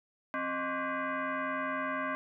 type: tone with frequency modulation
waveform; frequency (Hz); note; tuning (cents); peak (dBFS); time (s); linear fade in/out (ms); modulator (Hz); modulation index
sine; 266.1; C4; +29; -31; 0.34-2.15; 0; 442; 3.7
effects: none